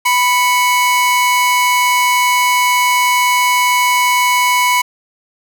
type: tone pair together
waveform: 45% pulse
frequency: 989.9 / 2217 Hz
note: B5 / C#7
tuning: +4 / 0 cents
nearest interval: octave + major second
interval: 1396 cents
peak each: -12 / -15 dBFS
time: 0.05-4.82 s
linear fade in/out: 10 ms
effects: none